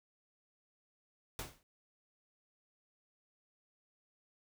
pink noise with exponential decay, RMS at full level -38 dBFS, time 1.39-1.63 s, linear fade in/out 1 ms, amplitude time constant 51 ms, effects none

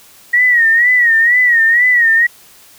sine tone with vibrato, 1899 Hz, A#6, 32 cents sharp, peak -7 dBFS, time 0.33-2.27 s, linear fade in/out 10 ms, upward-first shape sine, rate 2.1 Hz, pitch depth 95 cents each way, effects white hiss -43 dBFS RMS until 2.78 s

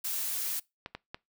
blue noise, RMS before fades -33 dBFS, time 0.04-0.6 s, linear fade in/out 10 ms
clicks, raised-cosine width 0.3 ms, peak -22 dBFS, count 3, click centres 0.861 / 0.95 / 1.145 s
effects noise-tail reverb RT60 0.2 s tail -23 dB re dry

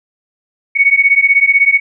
sine beating tone pair, 2218 / 2234 Hz, C#7 / C#7, 0 / +13 cents, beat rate 16 Hz, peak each -10 dBFS, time 0.75-1.8 s, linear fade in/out 20 ms, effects none

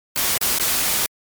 white noise with dropouts, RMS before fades -20 dBFS, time 0.16-1.06 s, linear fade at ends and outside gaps 0 ms, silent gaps 0.377-0.413 / 0.585-0.598 s, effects MP3 96 kbps

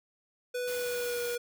square tone with pitch glide, 493.9 to 480.7 Hz, B4 to B4, 0 to -47 cents, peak -32 dBFS, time 0.54-1.38 s, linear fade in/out 10 ms, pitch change -47 cents, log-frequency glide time 0.68-1.23 s
white noise, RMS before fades -42 dBFS, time 0.67-1.36 s, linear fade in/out 10 ms
effects none

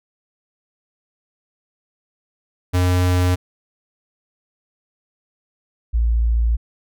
square / sine tone pair in turn, 90.2 / 57.15 Hz, F#2 / A#1, -44 / -34 cents, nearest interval minor sixth, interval 790 cents, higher first, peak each -15 / -14 dBFS, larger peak second, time 2.73-3.36 / 5.93-6.57 s, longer second, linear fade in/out 20 ms, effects none

